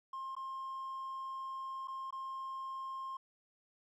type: tone with dropouts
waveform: triangle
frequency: 1063 Hz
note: C6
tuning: 27 cents sharp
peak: -37 dBFS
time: 0.13-3.17 s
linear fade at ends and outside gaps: 5 ms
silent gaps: 0.352-0.365 / 1.874-1.881 / 2.107-2.125 s
effects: tanh soft clip ceiling -35 dBFS